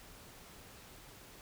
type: silence
effects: pink hiss -55 dBFS RMS until 1.41 s